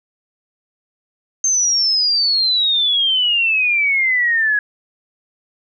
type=exponential sweep; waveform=sine; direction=down; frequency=6360 to 1661.2 Hz; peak=-13 dBFS; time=1.44-4.59 s; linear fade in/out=2 ms; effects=none